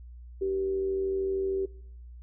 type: tone with amplitude modulation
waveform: sine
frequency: 385.5 Hz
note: G4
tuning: 29 cents flat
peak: -24 dBFS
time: 0.41-1.66 s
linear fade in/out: 10 ms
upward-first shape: sine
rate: 93.1 Hz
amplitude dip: 40%
effects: noise-tail reverb RT60 0.9 s tail -25 dB re dry + added 60 Hz sine -43 dBFS peak until 2.22 s